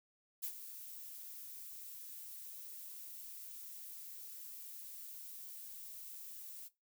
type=noise with ADSR envelope; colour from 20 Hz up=violet; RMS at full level=-39 dBFS; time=0.42-6.69 s; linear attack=19 ms; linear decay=79 ms; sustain=-11 dB; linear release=26 ms; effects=noise-tail reverb RT60 0.2 s tail -17 dB re dry